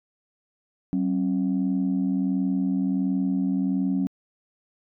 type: tone pair together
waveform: sine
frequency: 189.5 / 270.9 Hz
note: F#3 / C#4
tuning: +42 / -40 cents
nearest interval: tritone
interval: 618 cents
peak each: -23 dBFS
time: 0.93-4.07 s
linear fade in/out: 0 ms
effects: tanh soft clip ceiling -16 dBFS